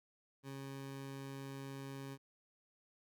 20% pulse tone, 136.6 Hz, C#3, 25 cents flat, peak -40 dBFS, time 0.43-2.18 s, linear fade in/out 50 ms, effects none

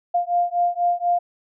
sine beating tone pair, 699 / 703.1 Hz, F5 / F5, +1 / +11 cents, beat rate 4.1 Hz, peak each -21 dBFS, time 0.14-1.19 s, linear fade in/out 10 ms, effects none

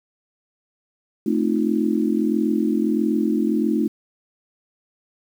sine chord, F dominant seventh, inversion first, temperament equal with one note detuned, 220 / 261.6 / 307.7 / 349.2 Hz, A3 / C4 / Eb4 / F4, 0 / 0 / -19 / 0 cents, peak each -21 / -26 / -22 / -25 dBFS, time 1.26-3.88 s, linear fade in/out 5 ms, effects 8-bit

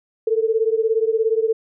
sine beating tone pair, 440 / 457 Hz, A4 / A#4, 0 / -34 cents, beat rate 17 Hz, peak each -18 / -20 dBFS, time 0.27-1.53 s, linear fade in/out 5 ms, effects none

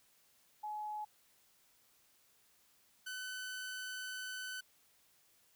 sine / sawtooth tone pair in turn, 847 / 1509.2 Hz, G#5 / F#6, +34 / +34 cents, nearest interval minor seventh, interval 1000 cents, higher second, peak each -39 / -38 dBFS, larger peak second, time 0.63-1.05 / 3.06-4.61 s, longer second, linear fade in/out 10 ms, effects white hiss -70 dBFS RMS until 5.55 s

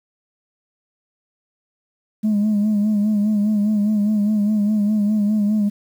sine tone with vibrato, 209.6 Hz, G#3, 16 cents sharp, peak -13 dBFS, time 2.23-5.7 s, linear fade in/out 20 ms, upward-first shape sine, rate 4.9 Hz, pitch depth 54 cents each way, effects tanh soft clip ceiling -13 dBFS + 8-bit

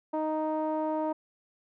sawtooth tone with low-pass filter, 311.1 Hz, D#4, in tune, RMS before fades -30 dBFS, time 0.13-1.13 s, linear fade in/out 10 ms, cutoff 810 Hz, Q 9.5, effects none

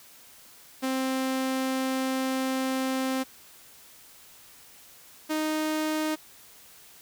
sawtooth tone pair in turn, 262.5 / 310.1 Hz, C4 / D#4, +6 / -6 cents, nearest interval minor third, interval 288 cents, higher second, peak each -22 dBFS, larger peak neither, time 0.82-3.24 / 5.29-6.16 s, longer first, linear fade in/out 20 ms, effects white hiss -52 dBFS RMS until 7.01 s

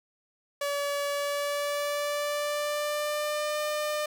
sawtooth tone with pitch glide, 571 to 601.5 Hz, D5 to D5, -49 to +41 cents, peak -24 dBFS, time 0.61-4.06 s, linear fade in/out 5 ms, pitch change +90 cents, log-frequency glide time 1.09-3.57 s, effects none

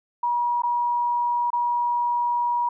sine tone with dropouts, 960 Hz, B5, 49 cents flat, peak -20 dBFS, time 0.23-2.69 s, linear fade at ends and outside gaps 5 ms, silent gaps 0.621-0.634 / 1.504-1.53 s, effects none

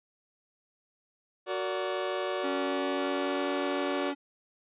sawtooth chord, Gb augmented, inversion none, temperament just, 370 / 462.5 / 578.1 Hz, Gb4 / Bb4 / D5, 0 / -14 / -27 cents, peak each -29 / -34 / -29 dBFS, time 1.46-4.14 s, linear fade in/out 50 ms
square tone with pitch glide, 277.2 to 282.7 Hz, C#4 to C#4, 0 to +34 cents, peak -34 dBFS, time 2.43-4.15 s, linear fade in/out 20 ms, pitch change +34 cents, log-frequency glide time 2.86-3.5 s
effects resampled to 8000 Hz

